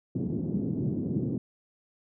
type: band-pass noise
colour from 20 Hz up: pink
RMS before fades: -30 dBFS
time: 0.15-1.38 s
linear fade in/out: 5 ms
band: 130 to 320 Hz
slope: 24 dB/octave
effects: none